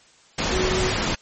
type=tone in noise; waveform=sine; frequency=370.9 Hz; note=F#4; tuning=4 cents sharp; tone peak=-23 dBFS; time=0.52-0.9 s; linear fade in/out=5 ms; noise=pink; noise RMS=-23 dBFS; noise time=0.38-1.15 s; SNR=-3 dB; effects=white hiss -54 dBFS RMS until 1.21 s + MP3 32 kbps